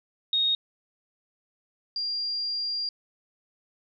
sine tone pair in turn, 3729 / 4780 Hz, A#7 / D8, 0 / +30 cents, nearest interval major third, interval 430 cents, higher second, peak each -21 / -27 dBFS, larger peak first, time 0.33-0.55 / 1.96-2.89 s, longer second, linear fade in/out 2 ms, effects none

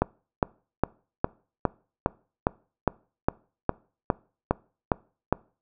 click train, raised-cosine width 1 ms, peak -6 dBFS, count 14, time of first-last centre 0.02-5.326 s, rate 2.45 Hz, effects noise-tail reverb RT60 0.4 s tail -24 dB re dry

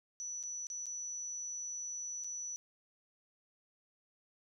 sine tone with dropouts, 5930 Hz, F#8, 3 cents sharp, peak -39 dBFS, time 0.2-2.56 s, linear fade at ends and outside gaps 0 ms, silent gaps 0.429-0.436 / 0.669-0.701 / 0.858-0.866 / 2.238-2.244 s, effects none

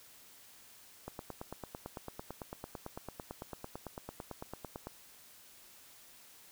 click train, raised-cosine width 1 ms, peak -27 dBFS, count 35, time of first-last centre 1.08-4.87 s, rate 8.97 Hz, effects white hiss -58 dBFS RMS until 6.51 s

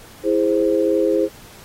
sine chord, E augmented, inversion none, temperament equal with one note detuned, 329.6 / 412.4 / 523.3 Hz, E4 / G#4 / B#4, 0 / -12 / 0 cents, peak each -19 dBFS, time 0.23-1.29 s, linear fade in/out 50 ms, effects pink hiss -44 dBFS RMS until 1.64 s + AAC 48 kbps

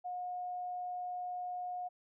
sine tone, 721 Hz, F#5, 45 cents flat, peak -37 dBFS, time 0.04-1.89 s, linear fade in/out 20 ms, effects none

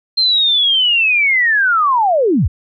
sine linear sweep, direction down, 4186 to 47.69 Hz, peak -10 dBFS, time 0.17-2.48 s, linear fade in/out 10 ms, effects none

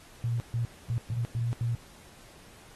sine tone bursts at uneven times, 117.8 Hz, A#2, 19 cents sharp, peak -26 dBFS, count 6, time 0.24-0.4 / 0.54-0.65 / 0.9-0.98 / 1.1-1.25 / 1.35-1.53 / 1.61-1.75 s, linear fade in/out 0 ms, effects pink hiss -54 dBFS RMS until 2.75 s + AAC 32 kbps

